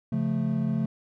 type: chord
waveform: triangle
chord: Db augmented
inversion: none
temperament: equal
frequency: 138.59 / 174.61 / 220 Hz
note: Db3 / F3 / A3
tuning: 0 / 0 / 0 cents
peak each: -27 / -28 / -25 dBFS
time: 0.12-0.86 s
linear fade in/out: 5 ms
effects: none